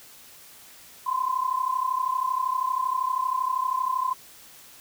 sine tone pair together, 1013.8 / 1046.5 Hz, B5 / C6, +45 / 0 cents, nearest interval minor second, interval 55 cents, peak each -26 dBFS, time 1.06-4.14 s, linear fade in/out 10 ms, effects white hiss -49 dBFS RMS until 4.8 s

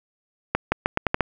accelerating click train, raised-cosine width 0.5 ms, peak -4 dBFS, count 7, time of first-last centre 0.55-1.207 s, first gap 170 ms, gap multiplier 0.82, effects none

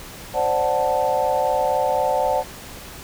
sine chord, D dominant seventh, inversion third, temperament equal, 523.3 / 587.3 / 740 / 880 Hz, C5 / D5 / F#5 / A5, 0 / 0 / 0 / 0 cents, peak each -23 dBFS, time 0.33-2.44 s, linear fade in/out 50 ms, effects pink hiss -38 dBFS RMS until 3.03 s

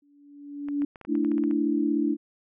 sine tone with exponential growth, 287.2 Hz, D4, 39 cents flat, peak -21 dBFS, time 0.02-0.85 s, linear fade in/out 5 ms, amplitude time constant 180 ms
clicks, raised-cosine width 0.5 ms, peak -29 dBFS, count 11, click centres 0.686 / 0.82 / 0.958 / 1.013 / 1.05 / 1.153 / 1.248 / 1.317 / 1.381 / 1.438 / 1.511 s
sine chord, A suspended fourth, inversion none, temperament just, 220 / 293.3 / 330 Hz, A3 / D4 / E4, 0 / -2 / +2 cents, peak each -29 / -24 / -27 dBFS, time 1.07-2.17 s, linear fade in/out 50 ms
effects none

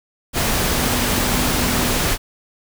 sine tone in noise, 246.9 Hz, B3, in tune, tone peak -25 dBFS, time 0.69-1.99 s, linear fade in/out 50 ms, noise pink, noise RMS -19 dBFS, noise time 0.33-2.18 s, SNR -9 dB, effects none

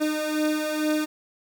30% pulse beating tone pair, 304.4 / 306.6 Hz, D#4 / D#4, -38 / -25 cents, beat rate 2.2 Hz, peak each -26 / -22 dBFS, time 0-1.06 s, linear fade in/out 20 ms, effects 9-bit

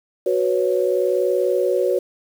sine chord, F# suspended fourth, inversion none, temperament equal, 370 / 493.9 / 554.4 Hz, F#4 / B4 / C#5, 0 / 0 / 0 cents, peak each -20 / -21 / -21 dBFS, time 0.26-1.99 s, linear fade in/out 5 ms, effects 7-bit

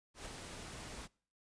pink noise with ADSR envelope, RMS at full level -45 dBFS, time 0.14-1.08 s, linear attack 120 ms, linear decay 4 ms, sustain -3 dB, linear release 35 ms, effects noise-tail reverb RT60 0.5 s tail -25 dB re dry + resampled to 22050 Hz

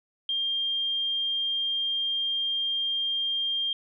sine tone, 3200 Hz, G7, 35 cents sharp, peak -25 dBFS, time 0.29-3.73 s, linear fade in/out 2 ms, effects none

